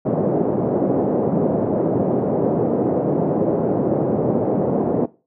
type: band-pass noise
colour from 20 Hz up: white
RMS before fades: -19 dBFS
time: 0.05-5.06 s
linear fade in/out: 10 ms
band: 130 to 560 Hz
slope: 24 dB/octave
effects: noise-tail reverb RT60 0.3 s tail -18 dB re dry